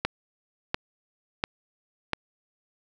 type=click train; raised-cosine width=0.3 ms; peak=-8 dBFS; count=4; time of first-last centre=0.05-2.133 s; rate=1.44 Hz; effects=none